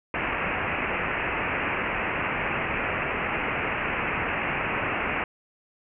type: low-pass noise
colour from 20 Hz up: white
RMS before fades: -28 dBFS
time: 0.14-5.24 s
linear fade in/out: 2 ms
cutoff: 2700 Hz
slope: 96 dB/octave
effects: none